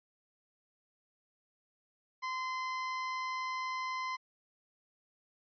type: tone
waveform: 30% pulse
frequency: 1032 Hz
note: C6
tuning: 24 cents flat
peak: -32 dBFS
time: 2.22-4.17 s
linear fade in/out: 20 ms
effects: resampled to 11025 Hz